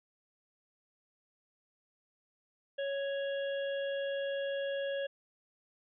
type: harmonic tone with a mistuned harmonic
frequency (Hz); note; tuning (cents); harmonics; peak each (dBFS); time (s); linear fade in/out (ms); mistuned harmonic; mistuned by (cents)
554.4; C#5; 0; 1 / 3 / 5 / 6; -33 / -43 / -49 / -48; 2.78-5.07; 10; 5; +15
effects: none